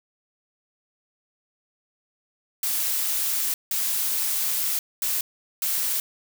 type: noise bursts at uneven times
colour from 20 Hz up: blue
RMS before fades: -25 dBFS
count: 4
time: 2.63-3.54 / 3.71-4.79 / 5.02-5.21 / 5.62-6 s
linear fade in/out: 2 ms
effects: none

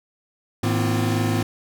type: tone cluster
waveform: square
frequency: 107.2 / 159.8 / 236 / 258.3 / 349.1 Hz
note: A2 / D#3 / A#3 / C4 / F4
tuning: -45 / +47 / +22 / -22 / -1 cents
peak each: -23 / -30 / -29 / -27 / -29 dBFS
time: 0.63-1.43 s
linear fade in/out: 5 ms
effects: none

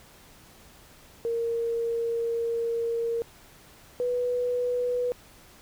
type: tone pair in turn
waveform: sine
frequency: 464 / 491.6 Hz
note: A#4 / B4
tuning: -8 / -8 cents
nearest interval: minor second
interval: 100 cents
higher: second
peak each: -25 / -24 dBFS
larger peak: second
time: 1.25-3.22 / 4-5.12 s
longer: first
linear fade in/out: 0 ms
effects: pink hiss -53 dBFS RMS until 5.61 s

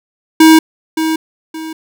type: tone with echo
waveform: square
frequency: 318.9 Hz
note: D#4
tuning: 43 cents sharp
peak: -3 dBFS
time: 0.4-0.59 s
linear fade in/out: 5 ms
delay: 570 ms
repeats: 2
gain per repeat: -10 dB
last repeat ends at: 1.73 s
effects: none

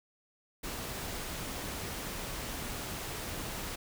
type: noise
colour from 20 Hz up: pink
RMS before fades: -39 dBFS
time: 0.63-3.76 s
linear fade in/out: 10 ms
effects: none

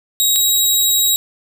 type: tone pair in turn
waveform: 15% pulse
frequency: 3809 / 3828 Hz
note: A#7 / A#7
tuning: +37 / +45 cents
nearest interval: unison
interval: 8 cents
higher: second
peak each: -5 dBFS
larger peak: neither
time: 0.2-0.36 / 0.36-1.16 s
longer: second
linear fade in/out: 0 ms
effects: none

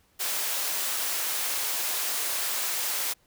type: high-pass noise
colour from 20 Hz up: white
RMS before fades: -29 dBFS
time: 0.19-3.14 s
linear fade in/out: 20 ms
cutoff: 480 Hz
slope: 12 dB/octave
effects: pink hiss -65 dBFS RMS until 3.26 s

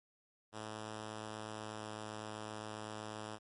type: tone with pitch glide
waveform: 5% pulse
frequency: 108.4 to 107.71 Hz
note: A2 to A2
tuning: -25 to -36 cents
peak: -32 dBFS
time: 0.52-3.39 s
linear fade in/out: 50 ms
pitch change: -11 cents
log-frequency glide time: 1.45-1.9 s
effects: MP3 48 kbps

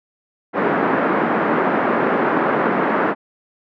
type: band-pass noise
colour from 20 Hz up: pink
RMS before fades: -18 dBFS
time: 0.53-3.15 s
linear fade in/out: 50 ms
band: 210 to 1700 Hz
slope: 24 dB/octave
effects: none

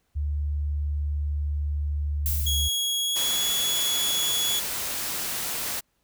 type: tone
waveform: sine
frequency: 73.3 Hz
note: D2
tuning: 3 cents flat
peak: -24 dBFS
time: 0.15-2.69 s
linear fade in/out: 20 ms
type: noise with exponential decay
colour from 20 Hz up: violet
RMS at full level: -27 dBFS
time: 2.26-3.41 s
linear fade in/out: 0 ms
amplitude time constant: 250 ms
type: tone with pitch glide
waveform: sawtooth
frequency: 3322 to 3376 Hz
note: G#7 to G#7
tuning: 0 to +28 cents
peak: -21 dBFS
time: 2.46-4.6 s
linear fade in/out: 10 ms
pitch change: +28 cents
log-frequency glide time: 3.02-3.41 s
type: noise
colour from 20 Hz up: white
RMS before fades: -30 dBFS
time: 3.15-5.81 s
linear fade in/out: 20 ms
effects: pink hiss -72 dBFS RMS until 6.03 s

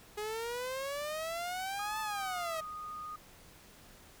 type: exponential two-way sweep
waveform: sawtooth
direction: up then down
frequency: 415.3 to 880 to 629 Hz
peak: -32 dBFS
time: 0.17-2.61 s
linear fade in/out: 10 ms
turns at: 2 s
type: tone with pitch glide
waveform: sine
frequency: 1244.5 to 1233.1 Hz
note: D#6 to D#6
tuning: 0 to -16 cents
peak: -40 dBFS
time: 1.79-3.16 s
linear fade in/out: 5 ms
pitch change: -16 cents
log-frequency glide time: 2.39-2.88 s
effects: pink hiss -57 dBFS RMS until 4.2 s

